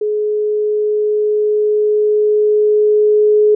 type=tone with level ramp; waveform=sine; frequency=422.4 Hz; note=G#4; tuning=29 cents sharp; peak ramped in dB=-14 to -7 dBFS; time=0.01-3.55 s; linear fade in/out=5 ms; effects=none